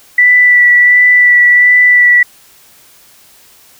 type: tone with vibrato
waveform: sine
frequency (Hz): 1968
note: B6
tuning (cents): -7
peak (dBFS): -3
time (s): 0.18-2.23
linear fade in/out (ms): 5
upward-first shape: sine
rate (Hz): 1.4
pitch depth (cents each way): 14
effects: white hiss -43 dBFS RMS until 3.79 s